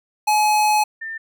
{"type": "tone pair in turn", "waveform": ["square", "sine"], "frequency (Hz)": [848, 1796.8], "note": ["G#5", "A6"], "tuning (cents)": [36, 36], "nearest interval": "octave + minor second", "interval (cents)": 1300, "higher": "second", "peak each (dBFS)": [-15, -27], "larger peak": "first", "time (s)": [[0.27, 0.84], [1.01, 1.18]], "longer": "first", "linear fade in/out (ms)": 10, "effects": []}